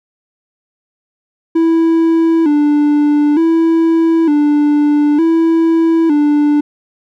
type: tone with vibrato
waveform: triangle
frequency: 311.1 Hz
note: D#4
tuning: in tune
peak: -6 dBFS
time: 1.55-6.61 s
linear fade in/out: 10 ms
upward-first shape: square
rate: 0.55 Hz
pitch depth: 95 cents each way
effects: none